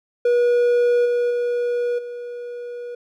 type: tone with level steps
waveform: triangle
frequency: 483 Hz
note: B4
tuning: 39 cents flat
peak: -12 / -15 / -17 / -27 dBFS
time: 0.25-2.95 s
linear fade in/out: 5 ms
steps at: 1.05 / 1.3 / 1.98 s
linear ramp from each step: 10 ms
effects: none